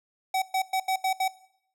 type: tone bursts at uneven times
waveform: square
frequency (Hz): 759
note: F#5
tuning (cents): +44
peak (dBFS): -24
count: 6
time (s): 0.34-0.42 / 0.54-0.62 / 0.73-0.8 / 0.88-0.96 / 1.04-1.13 / 1.2-1.28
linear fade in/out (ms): 5
effects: noise-tail reverb RT60 0.7 s tail -19 dB re dry